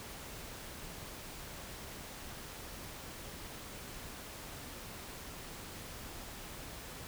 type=silence; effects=pink hiss -47 dBFS RMS until 7.07 s